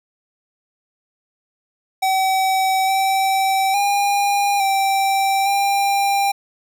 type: tone with pitch steps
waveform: square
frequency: 763 / 772 / 807 / 781 / 796 Hz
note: G5 / G5 / G#5 / G5 / G5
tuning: -47 / -27 / -50 / -7 / +26 cents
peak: -16 dBFS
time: 2.02-6.32 s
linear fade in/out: 10 ms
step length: 860 ms
effects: none